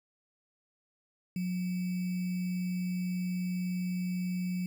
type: tone with sample-and-hold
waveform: sine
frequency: 180.9 Hz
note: F#3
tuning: 39 cents flat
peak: -30 dBFS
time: 1.36-4.66 s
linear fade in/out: 2 ms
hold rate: 2450 Hz
effects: none